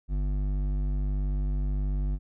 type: tone with hard clipping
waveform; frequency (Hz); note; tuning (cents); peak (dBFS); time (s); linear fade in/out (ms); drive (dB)
triangle; 49.27; G1; +10; -27; 0.08-2.19; 50; 14
effects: none